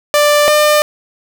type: tone pair in turn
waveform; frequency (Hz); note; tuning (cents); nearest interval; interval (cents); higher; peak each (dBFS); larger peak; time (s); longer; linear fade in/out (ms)
sawtooth; 590 / 600.3; D5 / D5; +8 / +38; unison; 30; second; -4; neither; 0.14-0.48 / 0.48-0.82; neither; 0
effects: none